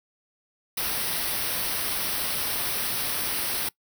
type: band-stop noise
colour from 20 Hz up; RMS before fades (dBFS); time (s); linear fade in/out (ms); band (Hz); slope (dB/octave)
white; -28; 0.77-3.69; 5; 5900 to 8500; 96
effects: noise-tail reverb RT60 0.1 s tail -22 dB re dry

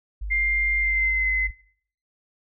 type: tone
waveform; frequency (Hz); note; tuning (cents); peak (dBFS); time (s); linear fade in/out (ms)
sine; 50.5; G#1; -48; -27; 0.21-1.51; 10
type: tone with pitch glide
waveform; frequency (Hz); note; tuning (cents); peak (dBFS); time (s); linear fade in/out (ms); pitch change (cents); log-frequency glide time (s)
sine; 2100 to 2047; C7 to C7; +6 to -38; -20; 0.3-1.48; 20; -44; 0.8-1.3
effects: noise-tail reverb RT60 0.6 s tail -21 dB re dry

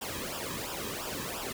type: noise with flanger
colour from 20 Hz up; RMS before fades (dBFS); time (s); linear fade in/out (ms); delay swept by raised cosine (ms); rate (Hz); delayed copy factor
pink; -37; 0.01-1.53; 10; 0.47 to 1.44; 2.9; -0.75
effects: none

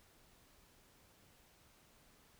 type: silence
effects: pink hiss -67 dBFS RMS until 2.39 s

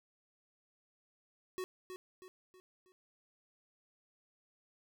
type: tone with echo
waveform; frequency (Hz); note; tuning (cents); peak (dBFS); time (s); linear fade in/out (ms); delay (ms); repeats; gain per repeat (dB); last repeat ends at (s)
square; 370; F#4; 0; -38; 1.58-1.64; 0; 320; 4; -7; 2.92
effects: none

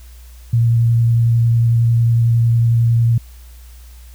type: tone with vibrato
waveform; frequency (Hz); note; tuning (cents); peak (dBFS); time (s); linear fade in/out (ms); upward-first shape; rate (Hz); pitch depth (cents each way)
sine; 116.54; A#2; 0; -10; 0.53-3.18; 5; sine; 11; 12
effects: added 60 Hz sine -36 dBFS peak until 4.14 s + white hiss -49 dBFS RMS until 4.14 s

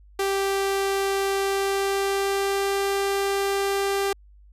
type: tone with pitch glide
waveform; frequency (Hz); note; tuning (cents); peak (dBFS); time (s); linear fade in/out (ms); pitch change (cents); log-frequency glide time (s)
sawtooth; 392 to 395.4; G4 to G4; 0 to +15; -18; 0.19-4.13; 5; +15; 1.36-2.83
effects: added 50 Hz sine -48 dBFS peak until 4.52 s + resampled to 32000 Hz

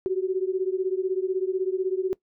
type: beating tone pair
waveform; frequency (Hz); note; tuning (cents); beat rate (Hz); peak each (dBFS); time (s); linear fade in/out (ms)
sine; 369.5 / 385.5; F#4 / G4; -2 / -29; 16; -25 / -27; 0.06-2.13; 0
effects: noise-tail reverb RT60 0.1 s tail -21 dB re dry

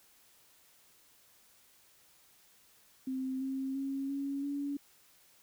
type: tone with pitch steps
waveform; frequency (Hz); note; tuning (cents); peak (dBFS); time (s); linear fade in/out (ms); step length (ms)
sine; 261.6 / 266.9 / 272.4 / 278 / 283.6; C4 / C4 / C#4 / C#4 / C#4; 0 / +35 / -30 / +5 / +40; -33; 3.07-4.77; 5; 340
effects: white hiss -64 dBFS RMS until 5.42 s

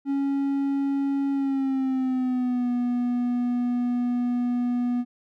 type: tone with pitch glide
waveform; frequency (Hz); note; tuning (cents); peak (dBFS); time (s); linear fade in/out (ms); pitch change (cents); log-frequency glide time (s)
triangle; 277.2 to 244.1; C#4 to B3; 0 to -20; -20; 0.05-5.05; 50; -220; 1.32-2.7
effects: none

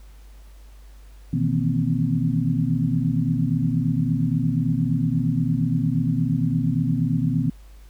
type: tone cluster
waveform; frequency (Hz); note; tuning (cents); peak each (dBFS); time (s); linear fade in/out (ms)
sine; 122.2 / 157 / 165.6 / 237.3 / 261; B2 / D#3 / E3 / A#3 / C4; -18 / +16 / +8 / +31 / -4; -25 / -23 / -27 / -27 / -26; 1.33-7.5; 5
effects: added 50 Hz sine -42 dBFS peak until 7.89 s + pink hiss -57 dBFS RMS until 7.89 s

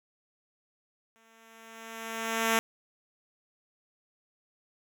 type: tone with exponential growth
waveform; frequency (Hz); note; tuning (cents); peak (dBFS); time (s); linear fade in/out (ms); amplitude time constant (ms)
5% pulse; 225.5; A3; +43; -11; 1.16-2.59; 0; 310
effects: none

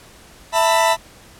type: chord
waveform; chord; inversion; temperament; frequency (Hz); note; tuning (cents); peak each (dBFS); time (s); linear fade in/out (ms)
40% pulse; E suspended fourth; none; equal with one note detuned; 659.3 / 893.8 / 987.8; E5 / A5 / B5; 0 / +27 / 0; -17; 0.52-0.97; 50
effects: pink hiss -45 dBFS RMS until 1.39 s + low-pass 12000 Hz 12 dB/octave

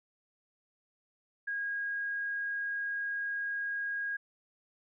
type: tone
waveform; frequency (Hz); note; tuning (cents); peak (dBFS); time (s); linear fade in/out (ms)
sine; 1636; G#6; -26; -32; 1.47-4.17; 10
effects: none

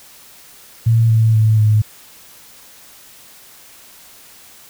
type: tone with pitch steps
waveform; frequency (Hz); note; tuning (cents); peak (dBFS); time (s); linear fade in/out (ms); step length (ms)
sine; 114.1 / 111.75 / 109.45 / 107.2; A#2 / A2 / A2 / A2; -37 / +27 / -9 / -45; -9; 0.86-1.82; 10; 240
effects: white hiss -43 dBFS RMS until 4.69 s

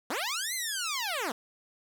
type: linear two-way sweep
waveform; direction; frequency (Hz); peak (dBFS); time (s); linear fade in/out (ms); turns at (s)
10% pulse; up then down; 206.3 to 2109 to 206.3; -22; 0.1-1.32; 5; 0.54
effects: none

